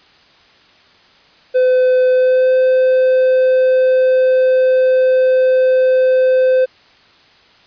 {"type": "tone with pitch glide", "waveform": "triangle", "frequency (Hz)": [509, 515.2], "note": ["C5", "C5"], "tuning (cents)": [-48, -27], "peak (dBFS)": -7, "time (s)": [1.54, 6.66], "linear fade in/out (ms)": 20, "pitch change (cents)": 21, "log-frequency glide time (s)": [2.12, 2.54], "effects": ["white hiss -48 dBFS RMS until 7.66 s", "resampled to 11025 Hz"]}